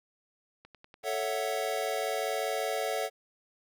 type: click train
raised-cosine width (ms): 0.3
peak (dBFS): -35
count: 7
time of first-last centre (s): 0.65-1.233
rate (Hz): 10.3
type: chord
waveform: square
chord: F# minor seventh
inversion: first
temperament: equal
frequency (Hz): 440 / 554.4 / 659.3 / 740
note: A4 / C#5 / E5 / F#5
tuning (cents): 0 / 0 / 0 / 0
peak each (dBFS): -36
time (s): 1.03-3.1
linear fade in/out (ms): 50
effects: none